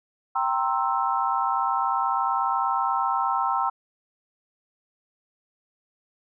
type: chord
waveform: sine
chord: C dominant seventh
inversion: second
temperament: equal with one note detuned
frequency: 784 / 932.3 / 1052.6 / 1318.5 Hz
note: G5 / Bb5 / C6 / E6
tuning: 0 / 0 / +10 / 0 cents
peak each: -27 dBFS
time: 0.35-3.7 s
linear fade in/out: 10 ms
effects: none